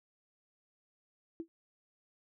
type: tone with exponential decay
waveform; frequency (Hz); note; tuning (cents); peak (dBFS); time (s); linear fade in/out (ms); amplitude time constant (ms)
sine; 329.6; E4; 0; -33; 1.4-1.48; 0; 16
effects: none